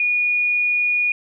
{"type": "tone", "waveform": "sine", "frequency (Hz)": 2449, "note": "D#7", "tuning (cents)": -28, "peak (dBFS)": -16, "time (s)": [0, 1.12], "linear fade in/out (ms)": 2, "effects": []}